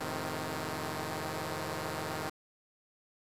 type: chord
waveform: 5% pulse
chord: F dominant seventh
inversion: none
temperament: equal with one note detuned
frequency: 87.31 / 107.67 / 130.81 / 155.56 Hz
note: F2 / A2 / C3 / Eb3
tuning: 0 / -37 / 0 / 0 cents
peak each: -31 / -31 / -31 / -27 dBFS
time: 0-2.3 s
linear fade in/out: 10 ms
effects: resampled to 32000 Hz + 9-bit